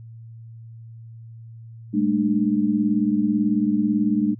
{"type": "tone cluster", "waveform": "sine", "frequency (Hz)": [203.2, 221.4, 299.7], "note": ["G#3", "A3", "D4"], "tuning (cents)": [-38, 11, 35], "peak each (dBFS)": -22, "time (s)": [1.93, 4.35], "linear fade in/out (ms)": 20, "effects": ["added 114 Hz sine -38 dBFS peak until 4.39 s"]}